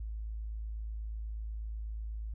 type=tone; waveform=sine; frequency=54.1 Hz; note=A1; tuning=29 cents flat; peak=-36 dBFS; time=0-2.34 s; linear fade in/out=5 ms; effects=none